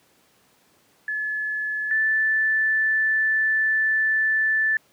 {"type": "tone pair in turn", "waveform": "sine", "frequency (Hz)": [1717, 1756.1], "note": ["A6", "A6"], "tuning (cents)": [-43, -4], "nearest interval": "unison", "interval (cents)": 39, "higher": "second", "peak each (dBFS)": [-24, -18], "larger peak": "second", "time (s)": [[1.08, 1.91], [1.91, 4.77]], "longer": "second", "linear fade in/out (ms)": 2, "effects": ["pink hiss -60 dBFS RMS until 4.92 s", "high-pass 150 Hz 12 dB/octave"]}